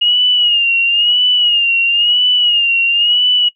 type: tone with vibrato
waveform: sine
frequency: 2860 Hz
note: F7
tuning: 41 cents sharp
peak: -9 dBFS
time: 0.01-3.49 s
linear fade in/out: 10 ms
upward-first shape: sine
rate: 0.99 Hz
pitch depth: 72 cents each way
effects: noise-tail reverb RT60 0.1 s tail -19 dB re dry